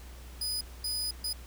sawtooth tone bursts at uneven times, 4978 Hz, D#8, in tune, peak -28 dBFS, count 3, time 0.41-0.61 / 0.84-1.11 / 1.24-1.33 s, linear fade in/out 5 ms, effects added 61 Hz sine -44 dBFS peak until 1.46 s + pink hiss -53 dBFS RMS until 1.46 s

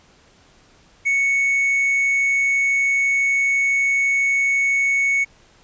triangle tone, 2217 Hz, C#7, in tune, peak -14 dBFS, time 1.05-5.25 s, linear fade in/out 20 ms, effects pink hiss -53 dBFS RMS until 5.63 s + resampled to 16000 Hz

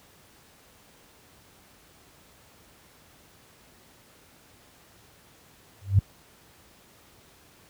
sine tone with exponential growth, 98 Hz, G2, in tune, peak -11 dBFS, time 5.81-5.99 s, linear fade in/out 5 ms, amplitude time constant 38 ms, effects pink hiss -56 dBFS RMS until 7.69 s + high-pass 60 Hz 12 dB/octave

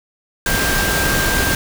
sine tone in noise, 1587 Hz, G6, 21 cents sharp, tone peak -20 dBFS, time 0.46-1.55 s, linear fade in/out 2 ms, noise pink, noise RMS -18 dBFS, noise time 0.46-1.55 s, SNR -5 dB, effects none

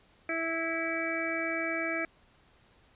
harmonic tone, 328.1 Hz, E4, 8 cents flat, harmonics 1 / 2 / 4 / 5 / 6 / 7, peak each -36 / -36 / -40 / -38 / -39 / -34 dBFS, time 0.29-2.05 s, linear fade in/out 2 ms, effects pink hiss -63 dBFS RMS until 2.95 s + resampled to 8000 Hz

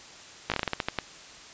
slowing click train, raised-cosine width 0.3 ms, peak -10 dBFS, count 11, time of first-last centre 0.5-0.987 s, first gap 17 ms, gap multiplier 1.22, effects white hiss -47 dBFS RMS until 1.53 s + resampled to 16000 Hz

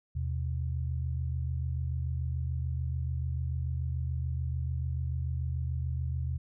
sine tone pair together, 79.2 / 126.07 Hz, D#2 / B2, +31 / +36 cents, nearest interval minor sixth, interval 805 cents, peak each -31 / -34 dBFS, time 0.15-6.38 s, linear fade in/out 10 ms, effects none

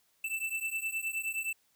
square beating tone pair, 2651 / 2660.6 Hz, E7 / E7, +9 / +15 cents, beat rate 9.6 Hz, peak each -36 / -37 dBFS, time 0.24-1.53 s, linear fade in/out 5 ms, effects white hiss -71 dBFS RMS until 1.75 s

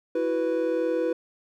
triangle chord, E suspended second, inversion none, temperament equal, 329.6 / 370 / 493.9 Hz, E4 / F#4 / B4, 0 / 0 / 0 cents, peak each -26 / -29 / -23 dBFS, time 0.15-1.13 s, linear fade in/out 5 ms, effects none

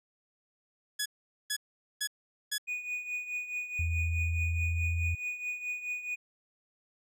10% pulse tone bursts, 1687 Hz, G#6, 27 cents sharp, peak -21 dBFS, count 4, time 0.99-2.582 s, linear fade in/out 10 ms, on 68 ms, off 440 ms
triangle tone with tremolo, 2469 Hz, D#7, 14 cents flat, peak -29 dBFS, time 2.67-6.16 s, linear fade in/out 20 ms, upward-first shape triangle, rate 4.7 Hz, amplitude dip 75%
sine tone with pitch glide, 82.41 to 83.71 Hz, E2 to E2, 0 to +27 cents, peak -28 dBFS, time 3.79-5.15 s, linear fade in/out 5 ms, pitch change +27 cents, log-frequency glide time 4-5.02 s
effects none

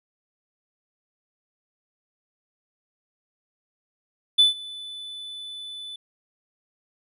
triangle tone with ADSR envelope, 3495 Hz, A7, 12 cents flat, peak -9 dBFS, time 4.38-5.96 s, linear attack 15 ms, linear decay 140 ms, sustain -24 dB, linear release 4 ms, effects tanh soft clip ceiling -7 dBFS + resampled to 32000 Hz

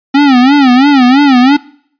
square tone with vibrato, 267.1 Hz, C4, 36 cents sharp, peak -4 dBFS, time 0.14-1.57 s, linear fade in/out 10 ms, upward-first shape sine, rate 3 Hz, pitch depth 150 cents each way, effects noise-tail reverb RT60 0.6 s tail -22 dB re dry + resampled to 11025 Hz

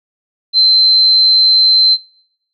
sine tone, 4095 Hz, C8, 38 cents flat, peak -5 dBFS, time 0.53-1.98 s, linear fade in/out 50 ms, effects noise-tail reverb RT60 0.9 s tail -26 dB re dry + MP3 96 kbps

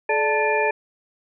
sine tone cluster, 429.3 / 588 / 886 / 1747 / 2403 Hz, A4 / D5 / A5 / A6 / D7, -43 / +2 / +12 / -13 / +39 cents, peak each -23 / -25 / -23 / -26 / -25 dBFS, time 0.09-0.71 s, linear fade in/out 5 ms, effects none

